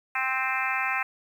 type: harmonic tone with a mistuned harmonic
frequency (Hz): 261.6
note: C4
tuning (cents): 0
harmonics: 3 / 4 / 5 / 6 / 7 / 8 / 9 / 10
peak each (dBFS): -33 / -33 / -33 / -33 / -33 / -33 / -33 / -33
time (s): 0.15-1.03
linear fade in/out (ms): 5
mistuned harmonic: 9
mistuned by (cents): +24
effects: 9-bit